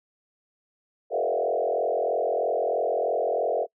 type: tone with frequency modulation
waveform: sine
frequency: 566 Hz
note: C#5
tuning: 36 cents sharp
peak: -22 dBFS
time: 1.1-3.67 s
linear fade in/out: 50 ms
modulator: 43.1 Hz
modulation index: 3.4
effects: noise-tail reverb RT60 0.1 s tail -26 dB re dry